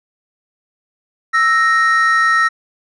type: tone pair together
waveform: triangle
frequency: 1316.6 / 1864.7 Hz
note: E6 / A#6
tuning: -3 / 0 cents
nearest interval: tritone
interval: 603 cents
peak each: -11 dBFS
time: 1.33-2.49 s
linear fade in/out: 20 ms
effects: tanh soft clip ceiling -2 dBFS + resampled to 24000 Hz